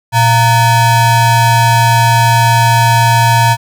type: ring-modulated tone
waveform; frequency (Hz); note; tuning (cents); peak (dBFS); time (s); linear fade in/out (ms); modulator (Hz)
square; 403.3; G4; +49; -4; 0.12-3.57; 50; 521
effects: none